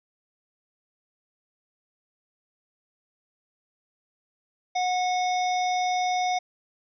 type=harmonic tone; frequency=730 Hz; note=F#5; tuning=24 cents flat; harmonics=1 / 3 / 5 / 7 / 8; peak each=-23 / -33 / -37 / -40 / -41 dBFS; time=4.75-6.39 s; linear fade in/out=10 ms; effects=none